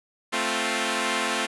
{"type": "chord", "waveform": "5% pulse", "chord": "F major", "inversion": "first", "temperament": "equal", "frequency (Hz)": [220, 261.6, 349.2], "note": ["A3", "C4", "F4"], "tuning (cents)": [0, 0, 0], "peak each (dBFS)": -17, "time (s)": [0.32, 1.47], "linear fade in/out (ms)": 20, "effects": ["resampled to 24000 Hz"]}